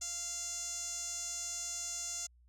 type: tone with band-pass filter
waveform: sawtooth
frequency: 693 Hz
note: F5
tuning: 14 cents flat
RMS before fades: -40 dBFS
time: 0.01-2.27 s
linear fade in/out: 10 ms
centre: 6700 Hz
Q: 8.2
effects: added 60 Hz sine -61 dBFS peak until 2.48 s